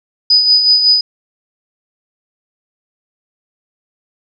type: tone with tremolo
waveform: sine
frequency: 4978 Hz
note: D#8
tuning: in tune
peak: -5 dBFS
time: 0.3-1.01 s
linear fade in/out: 5 ms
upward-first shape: sine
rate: 5.4 Hz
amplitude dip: 50%
effects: none